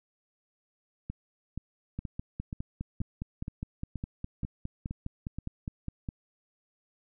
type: two click trains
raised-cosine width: 5 ms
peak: -23 / -22 dBFS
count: 10 / 21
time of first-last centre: 1.1-5.386 / 1.99-6.088 s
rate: 2.1 / 4.88 Hz
effects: none